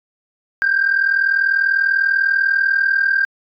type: tone pair together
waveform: sine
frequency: 1556 / 1596.1 Hz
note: G6 / G6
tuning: -13 / +31 cents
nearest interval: unison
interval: 44 cents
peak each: -17 / -14 dBFS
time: 0.62-3.25 s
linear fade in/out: 0 ms
effects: tanh soft clip ceiling -8 dBFS